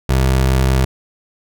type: tone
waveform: 25% pulse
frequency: 65.41 Hz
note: C2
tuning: in tune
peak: -8 dBFS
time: 0.09-0.85 s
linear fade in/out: 5 ms
effects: none